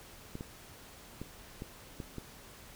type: clicks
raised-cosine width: 3 ms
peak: -27 dBFS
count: 6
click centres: 0.354 / 0.409 / 1.216 / 1.621 / 2.002 / 2.183 s
effects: pink hiss -53 dBFS RMS until 2.75 s